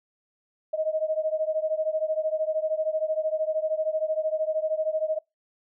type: beating tone pair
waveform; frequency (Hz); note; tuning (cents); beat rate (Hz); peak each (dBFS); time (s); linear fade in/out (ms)
sine; 622.3 / 635.3; D#5 / D#5; 0 / +36; 13; -26 / -28; 0.73-5.19; 10
effects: noise-tail reverb RT60 0.2 s tail -25 dB re dry